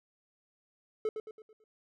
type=tone with echo; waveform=triangle; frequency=433.9 Hz; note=A4; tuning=24 cents flat; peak=-26 dBFS; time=1.05-1.09 s; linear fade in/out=2 ms; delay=110 ms; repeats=5; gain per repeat=-7 dB; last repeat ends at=1.64 s; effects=none